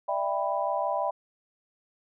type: chord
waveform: sine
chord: E minor seventh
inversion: third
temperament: just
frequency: 593.3 / 659.3 / 791.1 / 988.9 Hz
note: D5 / E5 / G5 / B5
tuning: +18 / 0 / +16 / +2 cents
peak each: -31 dBFS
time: 0.08-1.11 s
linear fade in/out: 10 ms
effects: none